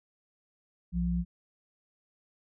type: tone pair together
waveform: sine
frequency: 61.7 / 174.61 Hz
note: B1 / F3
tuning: -1 / 0 cents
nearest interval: octave + tritone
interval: 1801 cents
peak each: -31 / -28 dBFS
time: 0.92-1.25 s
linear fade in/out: 50 ms
effects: none